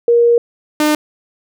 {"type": "tone pair in turn", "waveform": ["sine", "sawtooth"], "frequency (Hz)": [472, 302.5], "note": ["A#4", "D#4"], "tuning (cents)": [22, -49], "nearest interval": "minor sixth", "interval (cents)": 771, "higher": "first", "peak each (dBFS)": -7, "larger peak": "neither", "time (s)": [[0.08, 0.38], [0.8, 0.95]], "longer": "first", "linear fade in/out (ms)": 2, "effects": []}